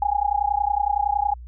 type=tone with amplitude modulation; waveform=sine; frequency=820 Hz; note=G#5; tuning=22 cents flat; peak=-15 dBFS; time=0.02-1.34 s; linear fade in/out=2 ms; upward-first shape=sine; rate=30.8 Hz; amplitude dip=95%; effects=added 60 Hz sine -36 dBFS peak until 1.47 s